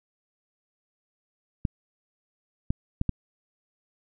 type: clicks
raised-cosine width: 5 ms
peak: -12 dBFS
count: 4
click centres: 1.652 / 2.705 / 3.014 / 3.093 s
effects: none